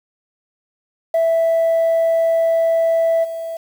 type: tone with level steps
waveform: sine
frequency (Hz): 659.3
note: E5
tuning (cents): 0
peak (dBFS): -11 / -23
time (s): 1.14-3.57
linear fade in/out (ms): 5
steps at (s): 3.23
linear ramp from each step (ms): 20
effects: tanh soft clip ceiling -11 dBFS + 7-bit